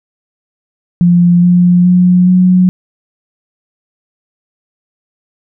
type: tone with pitch steps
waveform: sine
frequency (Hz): 174.61 / 177.25 / 179.93 / 182.66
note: F3 / F3 / F#3 / F#3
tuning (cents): 0 / +26 / -48 / -22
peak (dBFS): -4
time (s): 1.01-2.69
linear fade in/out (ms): 0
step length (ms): 420
effects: none